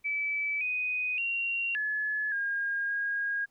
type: tone with pitch steps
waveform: sine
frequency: 2304 / 2495 / 2754 / 1710 / 1621 / 1632 Hz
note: D7 / D#7 / F7 / A6 / G#6 / G#6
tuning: -34 / +4 / -25 / -50 / -42 / -31 cents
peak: -28 dBFS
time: 0.04-3.46 s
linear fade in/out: 20 ms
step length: 570 ms
effects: pink hiss -72 dBFS RMS until 3.5 s